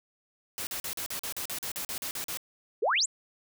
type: noise bursts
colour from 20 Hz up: white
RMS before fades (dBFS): -35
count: 14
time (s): 0.58-2.372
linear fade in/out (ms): 0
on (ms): 89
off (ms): 42
type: exponential sweep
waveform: sine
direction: up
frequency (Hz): 372 to 8480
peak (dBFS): -23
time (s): 2.82-3.06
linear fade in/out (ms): 10
effects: none